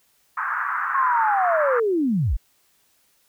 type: band-pass noise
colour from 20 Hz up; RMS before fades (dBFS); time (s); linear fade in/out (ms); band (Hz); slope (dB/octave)
white; -25; 0.37-1.8; 5; 1000 to 1600; 48
type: linear sweep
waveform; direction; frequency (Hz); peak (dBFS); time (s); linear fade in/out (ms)
sine; down; 1107 to 30.87; -18; 0.94-2.37; 10
effects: white hiss -63 dBFS RMS until 3.28 s